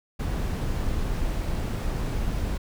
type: noise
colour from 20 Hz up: brown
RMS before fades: -27 dBFS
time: 0.19-2.58 s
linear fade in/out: 10 ms
effects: none